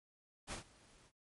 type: noise with ADSR envelope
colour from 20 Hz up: pink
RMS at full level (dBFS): -42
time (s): 0.47-1.12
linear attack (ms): 44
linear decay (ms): 120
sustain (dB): -23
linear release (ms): 65
effects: MP3 48 kbps